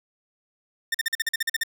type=tone bursts; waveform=sawtooth; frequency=1813 Hz; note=A#6; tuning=49 cents flat; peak=-18 dBFS; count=11; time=0.92-1.635 s; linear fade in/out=5 ms; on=25 ms; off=44 ms; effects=none